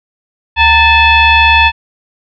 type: tone with frequency modulation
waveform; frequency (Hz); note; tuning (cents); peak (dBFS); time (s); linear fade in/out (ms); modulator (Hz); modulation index
sine; 1760; A6; 0; -4; 0.56-1.72; 50; 844; 1.7
effects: none